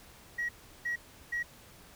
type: tone bursts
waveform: sine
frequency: 1908 Hz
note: A#6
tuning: 40 cents sharp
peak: -29 dBFS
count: 3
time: 0.38-1.43 s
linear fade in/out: 10 ms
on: 110 ms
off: 360 ms
effects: tanh soft clip ceiling -27 dBFS + pink hiss -55 dBFS RMS until 1.95 s